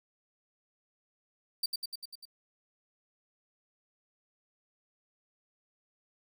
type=tone with echo; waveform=40% pulse; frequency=4639 Hz; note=D8; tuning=22 cents flat; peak=-27 dBFS; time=1.63-1.66 s; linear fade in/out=5 ms; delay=99 ms; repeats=6; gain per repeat=-3 dB; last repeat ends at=2.254 s; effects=none